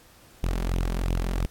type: tone with flanger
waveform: sawtooth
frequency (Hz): 43.65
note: F1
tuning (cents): 0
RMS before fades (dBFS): -26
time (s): 0.43-1.46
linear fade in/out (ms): 0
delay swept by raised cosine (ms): 0.28 to 5.28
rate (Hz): 2.9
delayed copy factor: +0.6
effects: pink hiss -54 dBFS RMS until 1.5 s + AAC 64 kbps